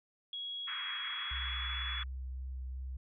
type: tone with pitch glide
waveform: sine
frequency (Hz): 3322 to 3394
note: G#7 to G#7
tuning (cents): 0 to +37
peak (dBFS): -38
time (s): 0.33-2.03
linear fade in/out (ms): 2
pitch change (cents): +37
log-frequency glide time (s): 0.99-1.75
type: band-pass noise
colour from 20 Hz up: white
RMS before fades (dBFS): -43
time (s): 0.67-2.04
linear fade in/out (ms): 10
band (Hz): 1100 to 2400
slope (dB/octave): 48
type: tone with vibrato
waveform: sine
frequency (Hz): 64.6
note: C2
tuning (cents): -21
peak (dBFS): -38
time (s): 1.31-2.97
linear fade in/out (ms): 5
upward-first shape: sine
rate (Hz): 2.8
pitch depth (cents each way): 13
effects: none